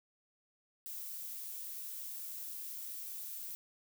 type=noise; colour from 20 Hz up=violet; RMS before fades=-44 dBFS; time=0.86-3.55 s; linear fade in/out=0 ms; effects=none